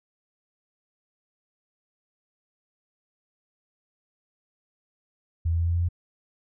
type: tone with pitch steps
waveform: sine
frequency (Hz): 82.8 / 83.57 / 84.34 / 85.13 / 85.92 / 86.72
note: E2 / E2 / E2 / F2 / F2 / F2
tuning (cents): +8 / +24 / +40 / -44 / -28 / -12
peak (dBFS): -21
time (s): 5.45-5.888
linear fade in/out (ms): 10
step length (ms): 73
effects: none